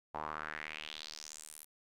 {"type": "tone with band-pass filter sweep", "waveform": "sawtooth", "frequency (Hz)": 76.8, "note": "D#2", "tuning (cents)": -22, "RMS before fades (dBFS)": -45, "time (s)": [0.14, 1.65], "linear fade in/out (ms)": 10, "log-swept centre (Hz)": [860, 12000], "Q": 3.5, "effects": []}